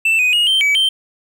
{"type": "tone with pitch steps", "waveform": "triangle", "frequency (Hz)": [2662, 2496, 2874, 3126, 2283, 3126], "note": ["E7", "D#7", "F7", "G7", "D7", "G7"], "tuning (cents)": [16, 5, 49, -6, -50, -6], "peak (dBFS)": -10, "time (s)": [0.05, 0.89], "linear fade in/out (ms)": 5, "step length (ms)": 140, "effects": []}